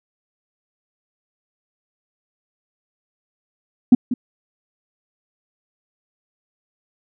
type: tone with echo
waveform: sine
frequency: 246.9 Hz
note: B3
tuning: in tune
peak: -3 dBFS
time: 3.92-3.95 s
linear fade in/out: 5 ms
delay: 190 ms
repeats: 1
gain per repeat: -14 dB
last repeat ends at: 4.14 s
effects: tanh soft clip ceiling -1 dBFS